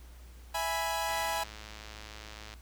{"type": "chord", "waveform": "sawtooth", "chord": "E major", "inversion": "none", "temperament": "equal", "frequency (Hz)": [659.3, 830.6, 987.8], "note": ["E5", "G#5", "B5"], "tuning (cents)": [0, 0, 0], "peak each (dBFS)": [-33, -30, -31], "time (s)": [0.54, 1.44], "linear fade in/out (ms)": 10}
{"type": "click train", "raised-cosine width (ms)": 0.2, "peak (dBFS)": -28, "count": 156, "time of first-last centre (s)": [1.09, 2.539], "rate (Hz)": 107}
{"effects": ["added 60 Hz sine -48 dBFS peak until 2.61 s", "pink hiss -59 dBFS RMS until 2.61 s"]}